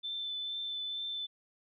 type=tone with vibrato; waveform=sine; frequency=3530 Hz; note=A7; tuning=5 cents sharp; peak=-35 dBFS; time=0.03-1.27 s; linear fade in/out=20 ms; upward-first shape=triangle; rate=2.2 Hz; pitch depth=15 cents each way; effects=none